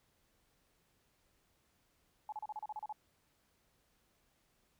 sine tone bursts, 852 Hz, G#5, 44 cents sharp, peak -39 dBFS, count 10, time 2.29-2.926 s, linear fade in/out 2 ms, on 33 ms, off 34 ms, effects pink hiss -75 dBFS RMS until 4.79 s

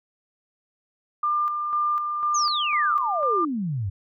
sine tone with tremolo, 1197 Hz, D6, 33 cents sharp, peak -20 dBFS, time 1.23-3.45 s, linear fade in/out 5 ms, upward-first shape square, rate 2 Hz, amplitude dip 40%
sine exponential sweep, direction down, 6730 to 89.5 Hz, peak -24 dBFS, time 2.34-3.9 s, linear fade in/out 10 ms
effects none

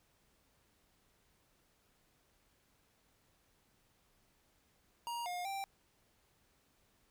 square tone with pitch steps, 944 / 713 / 784 Hz, A#5 / F5 / G5, +22 / +36 / 0 cents, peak -39 dBFS, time 5.07-5.64 s, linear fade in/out 0 ms, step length 190 ms, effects pink hiss -73 dBFS RMS until 7.1 s

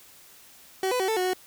30% pulse tone with pitch steps, 379.3 / 500 / 378.9 / 442.4 / 366.4 / 369.1 Hz, F#4 / B4 / F#4 / A4 / F#4 / F#4, +43 / +21 / +41 / +9 / -17 / -4 cents, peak -21 dBFS, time 0.83-1.334 s, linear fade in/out 2 ms, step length 84 ms, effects white hiss -52 dBFS RMS until 1.46 s

